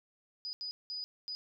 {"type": "tone bursts at uneven times", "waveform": "sine", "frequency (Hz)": 4959, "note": "D#8", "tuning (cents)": -7, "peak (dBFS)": -37, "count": 4, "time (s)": [[0.45, 0.53], [0.61, 0.71], [0.9, 1.04], [1.28, 1.35]], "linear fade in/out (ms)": 0, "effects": []}